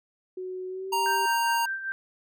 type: tone with pitch glide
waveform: sine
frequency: 370 to 390.2 Hz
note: F#4 to G4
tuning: 0 to -8 cents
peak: -32 dBFS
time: 0.37-1.26 s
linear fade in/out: 5 ms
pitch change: +92 cents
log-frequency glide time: 0.68-0.98 s
type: tone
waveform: square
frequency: 932.3 Hz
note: A#5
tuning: in tune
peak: -24 dBFS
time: 0.92-1.66 s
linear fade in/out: 10 ms
type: tone with tremolo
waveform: sine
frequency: 1568 Hz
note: G6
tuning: in tune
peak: -27 dBFS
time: 1.06-1.92 s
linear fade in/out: 0 ms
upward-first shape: sine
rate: 5 Hz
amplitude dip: 60%
effects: none